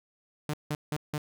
sawtooth tone bursts, 150 Hz, D3, 37 cents sharp, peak -25 dBFS, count 4, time 0.49-1.18 s, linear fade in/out 2 ms, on 45 ms, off 170 ms, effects none

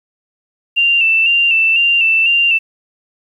sine tone with vibrato, 2721 Hz, F7, 46 cents flat, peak -9 dBFS, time 0.76-2.59 s, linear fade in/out 20 ms, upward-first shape square, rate 2 Hz, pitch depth 38 cents each way, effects 8-bit

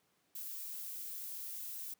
violet noise, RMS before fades -44 dBFS, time 0.35-1.94 s, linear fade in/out 5 ms, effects pink hiss -75 dBFS RMS until 1.99 s + high-pass 150 Hz 12 dB/octave

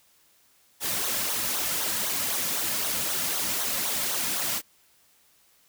white noise with flanger, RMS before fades -28 dBFS, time 0.8-4.62 s, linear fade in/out 50 ms, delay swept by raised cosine 0.39 to 2.69 ms, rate 3.9 Hz, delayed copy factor -0.6, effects white hiss -62 dBFS RMS until 5.68 s

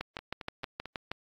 two click trains, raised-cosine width 0.3 ms, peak -24 / -18 dBFS, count 4 / 8, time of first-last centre 0.19-0.857 / 0.01-1.116 s, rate 4.5 / 6.33 Hz, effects AAC 32 kbps

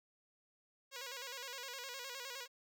5% pulse tone with vibrato, 514 Hz, C5, 31 cents flat, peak -33 dBFS, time 0.91-2.48 s, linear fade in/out 50 ms, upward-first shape square, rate 9.7 Hz, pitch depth 96 cents each way, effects none

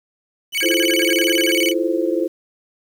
40% pulse tone with vibrato, 2589 Hz, E7, 32 cents flat, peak -17 dBFS, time 0.52-1.74 s, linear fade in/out 50 ms, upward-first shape square, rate 18 Hz, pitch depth 250 cents each way
sine tone bursts, 1637 Hz, G#6, 25 cents flat, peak -24 dBFS, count 10, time 0.61-1.511 s, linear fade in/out 0 ms, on 37 ms, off 59 ms
sine chord, F major seventh, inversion third, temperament just, 327.4 / 349.2 / 436.5 / 523.8 Hz, E4 / F4 / A4 / C5, -12 / 0 / -14 / +2 cents, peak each -21 / -21 / -26 / -23 dBFS, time 0.62-2.28 s, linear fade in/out 20 ms
effects 8-bit

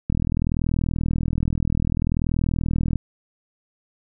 click train, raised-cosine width 5 ms, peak -10 dBFS, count 117, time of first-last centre 0.1-2.957 s, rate 40.6 Hz, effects none

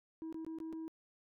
sine tone with dropouts, 322.2 Hz, E4, 39 cents flat, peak -38 dBFS, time 0.22-0.88 s, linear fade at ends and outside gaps 0 ms, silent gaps 0.326-0.344 / 0.448-0.465 / 0.586-0.602 / 0.727-0.732 s, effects tanh soft clip ceiling -40 dBFS

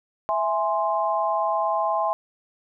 sine chord, E augmented, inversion none, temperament equal, 659.3 / 830.6 / 1046.5 Hz, E5 / G#5 / B#5, 0 / 0 / 0 cents, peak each -25 dBFS, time 0.29-2.13 s, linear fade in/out 0 ms, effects none

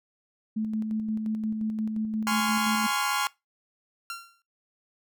sine tone with tremolo, 217.6 Hz, A3, 19 cents flat, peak -25 dBFS, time 0.56-2.87 s, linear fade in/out 10 ms, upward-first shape square, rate 5.7 Hz, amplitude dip 35%
sawtooth chord, Db major seventh, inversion second, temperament equal with one note detuned, 830.6 / 1033.3 / 1108.7 / 1396.9 Hz, Ab5 / C6 / Db6 / F6, 0 / -22 / 0 / 0 cents, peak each -27 dBFS, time 2.27-3.27 s, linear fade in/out 0 ms
sawtooth tone with exponential decay, 1374 Hz, F6, 29 cents flat, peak -27 dBFS, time 4.1-4.42 s, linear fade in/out 1 ms, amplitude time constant 69 ms
effects noise-tail reverb RT60 0.2 s tail -21 dB re dry

